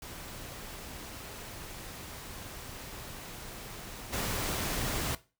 pink noise with level steps, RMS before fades -44 / -33 dBFS, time 0.02-5.15 s, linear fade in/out 2 ms, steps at 4.12 s, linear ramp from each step 20 ms, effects noise-tail reverb RT60 0.3 s tail -17 dB re dry

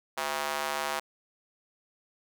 square tone with high-pass filter, 73.3 Hz, D2, 3 cents flat, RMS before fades -32 dBFS, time 0.17-1 s, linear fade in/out 10 ms, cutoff 830 Hz, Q 1.3, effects none

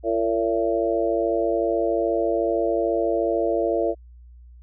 harmonic tone with a mistuned harmonic, 113.8 Hz, A#2, 41 cents flat, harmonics 3 / 4 / 5 / 6, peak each -25 / -25 / -25 / -25 dBFS, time 0.03-3.95 s, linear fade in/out 50 ms, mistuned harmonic 6, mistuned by -29 cents, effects added 60 Hz sine -43 dBFS peak until 4.62 s

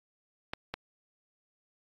clicks, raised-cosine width 0.3 ms, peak -18 dBFS, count 2, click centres 0.535 / 0.74 s, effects AAC 32 kbps

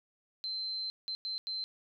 sine tone bursts at uneven times, 4100 Hz, C8, 36 cents flat, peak -34 dBFS, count 4, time 0.44-0.9 / 1.08-1.15 / 1.25-1.38 / 1.47-1.64 s, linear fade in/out 0 ms, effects none

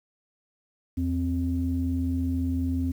sine tone pair together, 82.4 / 261.6 Hz, E2 / C4, 0 / 0 cents, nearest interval octave + minor sixth, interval 2000 cents, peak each -26 dBFS, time 0.97-2.92 s, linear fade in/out 10 ms, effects tanh soft clip ceiling -16 dBFS + 9-bit

